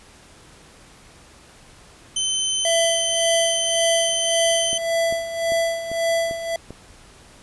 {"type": "tone", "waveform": "20% pulse", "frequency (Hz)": 3072, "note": "G7", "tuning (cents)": -36, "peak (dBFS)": -15, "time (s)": [2.16, 4.78], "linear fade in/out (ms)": 5}
{"type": "tone with tremolo", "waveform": "square", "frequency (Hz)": 666, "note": "E5", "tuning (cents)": 18, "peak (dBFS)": -18, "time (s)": [2.65, 6.56], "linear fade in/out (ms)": 2, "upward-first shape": "sine", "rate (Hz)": 1.8, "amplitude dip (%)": 70}
{"type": "click train", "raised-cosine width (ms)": 2, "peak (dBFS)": -21, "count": 6, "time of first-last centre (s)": [4.73, 6.706], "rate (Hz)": 2.53}
{"effects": ["pink hiss -48 dBFS RMS until 7.42 s", "resampled to 24000 Hz"]}